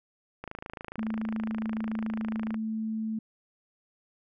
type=click train; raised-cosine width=0.5 ms; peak=-23 dBFS; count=58; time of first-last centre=0.44-2.543 s; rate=27.1 Hz
type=tone; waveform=sine; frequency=220 Hz; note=A3; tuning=in tune; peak=-29 dBFS; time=0.98-3.19 s; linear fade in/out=5 ms
effects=none